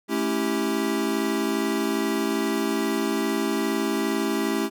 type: chord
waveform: square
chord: A dominant seventh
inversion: none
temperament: equal with one note detuned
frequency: 217.5 / 277.2 / 329.6 / 392 Hz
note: A3 / C#4 / E4 / G4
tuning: -20 / 0 / 0 / 0 cents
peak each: -29 dBFS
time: 0.08-4.7 s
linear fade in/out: 50 ms
effects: none